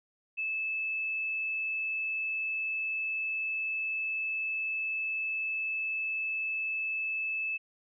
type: tone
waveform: sine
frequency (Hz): 2616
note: E7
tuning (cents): -14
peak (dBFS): -30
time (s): 0.37-7.58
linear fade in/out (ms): 20
effects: none